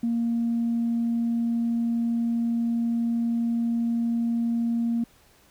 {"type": "tone", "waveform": "sine", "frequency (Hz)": 233.1, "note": "A#3", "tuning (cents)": 0, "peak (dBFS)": -21, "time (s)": [0.03, 5.04], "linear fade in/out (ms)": 5, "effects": ["tanh soft clip ceiling -18 dBFS", "pink hiss -58 dBFS RMS until 5.5 s"]}